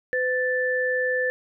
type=tone pair together; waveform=sine; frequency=506.3 / 1760 Hz; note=B4 / A6; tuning=+43 / 0 cents; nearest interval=octave + minor seventh; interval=2157 cents; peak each=-24 dBFS; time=0.13-1.3 s; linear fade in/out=0 ms; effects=none